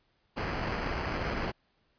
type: noise with sample-and-hold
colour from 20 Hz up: pink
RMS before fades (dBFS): -33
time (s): 0.36-1.52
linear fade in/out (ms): 20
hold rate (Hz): 3675
effects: pink hiss -72 dBFS RMS until 1.98 s + resampled to 11025 Hz